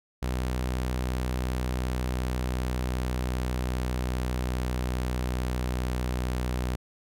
sawtooth tone with pitch glide, 62.8 to 62.22 Hz, B1 to B1, +30 to +14 cents, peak -23 dBFS, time 0.22-6.76 s, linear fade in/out 10 ms, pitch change -16 cents, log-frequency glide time 1.35-6.38 s, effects none

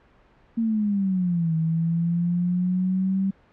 sine exponential two-way sweep, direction down then up, 231.4 to 160.2 to 194.7 Hz, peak -20 dBFS, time 0.57-3.31 s, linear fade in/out 10 ms, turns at 1.55 s, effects pink hiss -57 dBFS RMS until 3.52 s + low-pass 2000 Hz 12 dB/octave

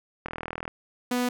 click train, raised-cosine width 0.5 ms, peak -17 dBFS, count 18, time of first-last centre 0.26-0.679 s, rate 40.6 Hz
sawtooth tone, 246.9 Hz, B3, in tune, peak -20 dBFS, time 1.11-1.29 s, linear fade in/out 5 ms
effects none

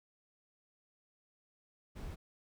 brown noise, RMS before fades -44 dBFS, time 1.95-2.16 s, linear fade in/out 20 ms, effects none

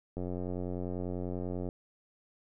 click train, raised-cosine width 2 ms, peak -24 dBFS, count 138, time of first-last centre 0.17-1.689 s, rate 90.2 Hz, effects none

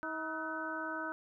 harmonic tone with a mistuned harmonic, 318.6 Hz, D#4, 41 cents sharp, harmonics 1 / 2 / 3 / 4 / 5, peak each -43 / -44 / -44 / -43 / -40 dBFS, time 0.03-1.12 s, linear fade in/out 0 ms, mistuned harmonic 5, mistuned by -91 cents, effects none

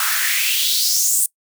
white noise with high-pass filter sweep, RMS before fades -18 dBFS, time 0-1.26 s, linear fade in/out 2 ms, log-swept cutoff 1200 to 9000 Hz, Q 3.7, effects noise-tail reverb RT60 0.1 s tail -23 dB re dry

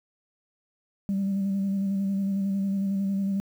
sine tone with vibrato, 196 Hz, G3, in tune, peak -22 dBFS, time 1.09-3.4 s, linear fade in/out 0 ms, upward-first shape square, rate 11 Hz, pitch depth 21 cents each way, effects tanh soft clip ceiling -21 dBFS + 9-bit

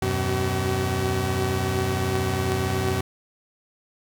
sawtooth tone cluster, 77.5 / 93 / 125.8 / 380.2 Hz, D#2 / F#2 / B2 / F#4, -6 / +9 / +32 / +47 cents, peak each -31 / -22 / -24 / -23 dBFS, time 0.02-3.01 s, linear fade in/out 5 ms, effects none

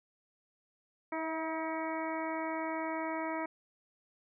harmonic tone with a mistuned harmonic, 319.7 Hz, D#4, 47 cents sharp, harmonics 1 / 2 / 3 / 4 / 5 / 6 / 7, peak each -38 / -39 / -39 / -44 / -49 / -46 / -45 dBFS, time 1.12-3.46 s, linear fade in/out 5 ms, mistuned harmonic 2, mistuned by +17 cents, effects none

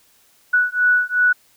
sine beating tone pair, 1474 / 1476.7 Hz, F#6 / F#6, -7 / -4 cents, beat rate 2.7 Hz, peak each -17 dBFS, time 0.53-1.33 s, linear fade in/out 10 ms, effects white hiss -56 dBFS RMS until 1.56 s

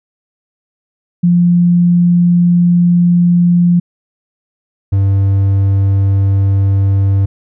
sine / triangle tone pair in turn, 174.61 / 98 Hz, F3 / G2, 0 / 0 cents, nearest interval minor seventh, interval 1000 cents, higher first, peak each -6 dBFS, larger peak neither, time 1.23-3.8 / 4.92-7.26 s, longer first, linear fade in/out 10 ms, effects none

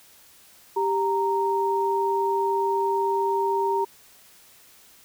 sine tone pair together, 393.1 / 929 Hz, G4 / A#5, +5 / -6 cents, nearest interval octave + minor third, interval 1489 cents, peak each -24 / -23 dBFS, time 0.76-3.85 s, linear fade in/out 10 ms, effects white hiss -53 dBFS RMS until 5.04 s

